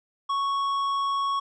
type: tone with tanh clipping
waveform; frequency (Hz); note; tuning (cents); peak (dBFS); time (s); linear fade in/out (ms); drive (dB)
sine; 1108.7; C#6; 0; -25; 0.29-1.4; 10; 9
effects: none